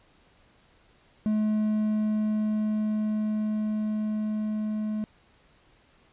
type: tone with level ramp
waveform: triangle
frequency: 214 Hz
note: A3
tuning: 48 cents flat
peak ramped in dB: -20 to -25 dBFS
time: 1.26-5.04 s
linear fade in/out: 0 ms
effects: pink hiss -61 dBFS RMS until 6.12 s + resampled to 8000 Hz